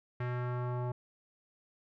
square tone with low-pass filter sweep, 123.47 Hz, B2, in tune, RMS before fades -35 dBFS, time 0.2-0.92 s, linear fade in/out 5 ms, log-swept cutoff 1900 to 870 Hz, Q 1.9, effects none

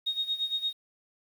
sine tone with tremolo, 3729 Hz, A#7, in tune, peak -25 dBFS, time 0.06-0.73 s, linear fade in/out 10 ms, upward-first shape sine, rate 8.7 Hz, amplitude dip 80%, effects 9-bit

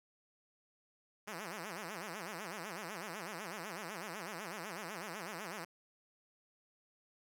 5% pulse tone with vibrato, 188.6 Hz, F#3, 33 cents sharp, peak -31 dBFS, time 1.27-5.65 s, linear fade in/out 10 ms, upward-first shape sine, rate 8 Hz, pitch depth 260 cents each way, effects none

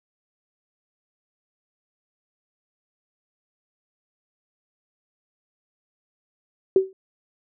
sine tone with exponential decay, 381.6 Hz, G4, 47 cents flat, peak -9 dBFS, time 6.76-6.93 s, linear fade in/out 2 ms, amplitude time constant 35 ms, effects none

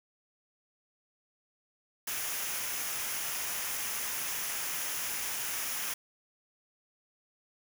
white noise with comb filter, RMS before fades -35 dBFS, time 2.07-5.94 s, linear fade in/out 5 ms, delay 0.24 ms, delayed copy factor -0.5, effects none

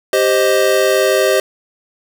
square chord, C minor, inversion second, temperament equal, 392 / 523.3 / 622.3 Hz, G4 / C5 / Eb5, 0 / 0 / 0 cents, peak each -16 dBFS, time 0.13-1.4 s, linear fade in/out 2 ms, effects none

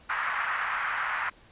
pink band-pass noise, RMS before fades -30 dBFS, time 0.09-1.3 s, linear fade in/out 10 ms, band 1100 to 1900 Hz, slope 24 dB/octave, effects pink hiss -56 dBFS RMS until 1.51 s + resampled to 8000 Hz

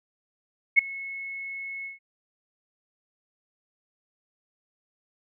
sine tone with ADSR envelope, 2189 Hz, C#7, 22 cents flat, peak -10 dBFS, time 0.76-1.99 s, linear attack 27 ms, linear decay 7 ms, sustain -23 dB, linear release 140 ms, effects none

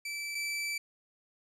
sawtooth tone pair in turn, 2321 / 2321 Hz, D7 / D7, -21 / -21 cents, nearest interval unison, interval 0 cents, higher neither, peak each -32 / -29 dBFS, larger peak second, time 0.05-0.35 / 0.35-0.78 s, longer second, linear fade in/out 5 ms, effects low-pass 11000 Hz 12 dB/octave

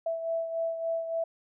sine beating tone pair, 659.3 / 662.8 Hz, E5 / E5, 0 / +9 cents, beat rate 3.5 Hz, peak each -29 / -37 dBFS, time 0.06-1.24 s, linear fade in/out 5 ms, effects none

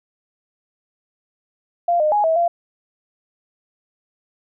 sine tone with pitch steps, 693 / 611 / 832 / 647 / 687 Hz, F5 / D#5 / G#5 / E5 / F5, -14 / -32 / +3 / -32 / -29 cents, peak -14 dBFS, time 1.88-2.48 s, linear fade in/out 5 ms, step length 120 ms, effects none

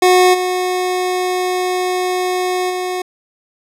25% pulse tone with level steps, 365.2 Hz, F#4, 23 cents flat, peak -4 / -12 / -15 dBFS, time 0.02-3.02 s, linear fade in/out 5 ms, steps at 0.33 / 2.69 s, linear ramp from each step 20 ms, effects low-pass 12000 Hz 12 dB/octave

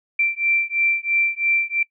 sine beating tone pair, 2349 / 2352 Hz, D7 / D7, 0 / +2 cents, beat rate 3 Hz, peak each -21 dBFS, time 0.19-1.83 s, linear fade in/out 5 ms, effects noise-tail reverb RT60 0.1 s tail -24 dB re dry

